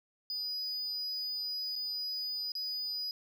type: tone with dropouts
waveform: triangle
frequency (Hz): 4951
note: D#8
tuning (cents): -9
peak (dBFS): -33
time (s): 0.3-3.11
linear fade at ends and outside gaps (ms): 1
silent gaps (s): 1.756-1.761 / 2.519-2.552
effects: none